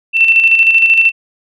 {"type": "tone with tremolo", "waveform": "sine", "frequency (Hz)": 2683, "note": "E7", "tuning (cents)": 30, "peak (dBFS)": -4, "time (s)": [0.13, 1.12], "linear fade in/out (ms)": 50, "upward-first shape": "square", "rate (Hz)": 13, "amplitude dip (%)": 45, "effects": []}